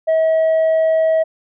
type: tone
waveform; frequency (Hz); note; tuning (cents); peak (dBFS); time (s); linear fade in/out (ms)
sine; 642; E5; -46; -9; 0.07-1.24; 20
effects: tanh soft clip ceiling -11 dBFS